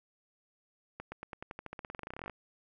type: accelerating click train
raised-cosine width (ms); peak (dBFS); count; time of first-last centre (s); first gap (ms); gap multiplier
0.5; -26; 25; 1-2.297; 120; 0.92
effects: none